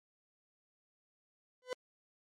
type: tone with exponential growth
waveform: 40% pulse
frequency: 504 Hz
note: B4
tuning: 35 cents sharp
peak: -31 dBFS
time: 1.62-1.73 s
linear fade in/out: 1 ms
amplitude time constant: 22 ms
effects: low-pass 7000 Hz 12 dB/octave + MP3 96 kbps